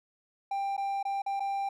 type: tone with dropouts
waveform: triangle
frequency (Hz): 791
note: G5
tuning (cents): +15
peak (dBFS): -27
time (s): 0.51-1.69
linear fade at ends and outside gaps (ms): 5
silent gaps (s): 0.767-0.777 / 1.029-1.051 / 1.22-1.262 / 1.397-1.403
effects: none